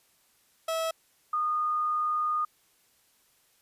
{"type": "tone pair in turn", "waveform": ["30% pulse", "sine"], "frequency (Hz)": [650, 1227], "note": ["E5", "D#6"], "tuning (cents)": [-24, -25], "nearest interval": "major seventh", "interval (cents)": 1099, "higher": "second", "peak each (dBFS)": -25, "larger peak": "neither", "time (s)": [[0.68, 0.91], [1.33, 2.45]], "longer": "second", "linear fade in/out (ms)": 5, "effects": ["white hiss -66 dBFS RMS until 3.61 s", "resampled to 32000 Hz"]}